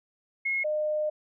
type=tone pair in turn; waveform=sine; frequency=2164 / 608.5 Hz; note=C#7 / D#5; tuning=-42 / -39 cents; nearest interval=octave + minor seventh; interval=2197 cents; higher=first; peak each=-25 dBFS; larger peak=neither; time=0.45-0.64 / 0.64-1.1 s; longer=second; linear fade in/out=10 ms; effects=none